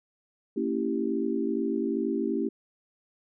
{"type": "chord", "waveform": "sine", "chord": "A# diminished seventh", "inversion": "none", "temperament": "equal with one note detuned", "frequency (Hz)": [228.9, 277.2, 329.6, 392], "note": ["A#3", "C#4", "E4", "G4"], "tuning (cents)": [-31, 0, 0, 0], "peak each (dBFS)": -31, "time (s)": [0.56, 2.49], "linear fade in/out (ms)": 10, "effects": []}